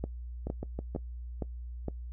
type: two click trains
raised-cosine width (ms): 2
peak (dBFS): -20 / -22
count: 5 / 4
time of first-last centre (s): 0.04-1.883 / 0.47-0.95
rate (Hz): 2.17 / 6.25
effects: noise-tail reverb RT60 0.1 s tail -21 dB re dry + added 60 Hz sine -38 dBFS peak until 2.12 s